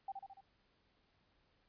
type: tone with echo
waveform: sine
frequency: 783 Hz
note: G5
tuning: 2 cents flat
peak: -39 dBFS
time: 0.08-0.12 s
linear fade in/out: 5 ms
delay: 72 ms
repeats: 4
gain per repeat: -4 dB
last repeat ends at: 0.408 s
effects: pink hiss -75 dBFS RMS until 1.68 s + resampled to 11025 Hz